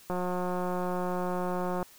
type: click train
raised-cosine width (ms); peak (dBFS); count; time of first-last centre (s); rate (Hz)
1; -19; 312; 0.1-1.828; 180
effects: white hiss -55 dBFS RMS until 1.98 s